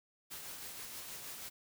white noise with tremolo, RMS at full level -45 dBFS, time 0.3-1.5 s, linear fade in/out 20 ms, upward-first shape triangle, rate 6.3 Hz, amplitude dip 35%, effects none

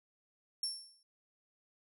35% pulse tone with exponential decay, 5440 Hz, F8, 46 cents flat, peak -29 dBFS, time 0.63-1.03 s, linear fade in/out 2 ms, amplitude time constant 86 ms, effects none

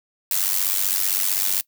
blue noise with amplitude modulation, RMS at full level -18 dBFS, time 0.31-1.61 s, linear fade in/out 2 ms, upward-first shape sine, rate 95.6 Hz, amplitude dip 85%, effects noise-tail reverb RT60 0.1 s tail -21 dB re dry

